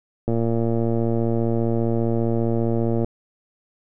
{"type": "click train", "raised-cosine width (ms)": 2, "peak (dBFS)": -10, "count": 319, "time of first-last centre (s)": [0.28, 3.045], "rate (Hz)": 115, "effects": []}